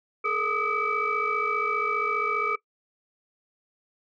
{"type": "tone cluster", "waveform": "sine", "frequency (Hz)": [423, 463.3, 1220, 1275, 2299], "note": ["G#4", "A#4", "D#6", "D#6", "D7"], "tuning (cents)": [32, -11, -34, 42, -37], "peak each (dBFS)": [-32, -35, -29, -28, -29], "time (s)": [0.24, 2.56], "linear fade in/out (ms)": 10, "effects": ["noise-tail reverb RT60 0.1 s tail -19 dB re dry", "tanh soft clip ceiling -14 dBFS"]}